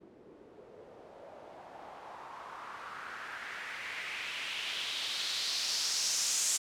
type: noise with low-pass filter sweep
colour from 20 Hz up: blue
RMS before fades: -38 dBFS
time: 0-6.58 s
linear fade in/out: 20 ms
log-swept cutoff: 330 to 7300 Hz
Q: 2.6
effects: none